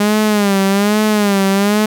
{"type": "tone with vibrato", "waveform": "sawtooth", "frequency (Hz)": 204.1, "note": "G#3", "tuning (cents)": -30, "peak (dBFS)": -7, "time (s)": [0, 1.86], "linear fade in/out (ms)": 5, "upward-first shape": "sine", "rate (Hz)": 1.2, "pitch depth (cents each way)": 89, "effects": []}